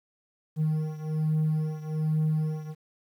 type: beating tone pair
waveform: triangle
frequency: 155.1 / 156.3 Hz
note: D#3 / D#3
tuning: -5 / +8 cents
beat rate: 1.2 Hz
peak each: -24 / -27 dBFS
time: 0.56-2.75 s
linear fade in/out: 50 ms
effects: tanh soft clip ceiling -16 dBFS + 10-bit